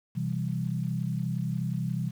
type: chord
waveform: sine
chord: C major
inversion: none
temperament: equal with one note detuned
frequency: 127.97 / 164.81 / 196 Hz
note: C3 / E3 / G3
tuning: -38 / 0 / 0 cents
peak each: -31 / -31 / -34 dBFS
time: 0.15-2.11 s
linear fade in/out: 20 ms
effects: 9-bit